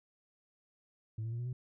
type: tone with pitch steps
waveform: sine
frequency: 110 / 113.75 / 117.62 / 121.63 / 125.77 Hz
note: A2 / A#2 / A#2 / B2 / B2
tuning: 0 / -42 / +16 / -26 / +32 cents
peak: -33 dBFS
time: 1.18-1.53 s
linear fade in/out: 5 ms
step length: 70 ms
effects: tanh soft clip ceiling -34 dBFS